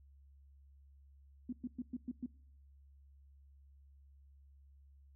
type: tone bursts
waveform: sine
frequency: 246.9 Hz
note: B3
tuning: in tune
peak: -37 dBFS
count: 6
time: 1.49-2.262 s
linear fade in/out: 5 ms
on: 37 ms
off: 110 ms
effects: noise-tail reverb RT60 0.6 s tail -22 dB re dry + added 69 Hz sine -59 dBFS peak until 5.15 s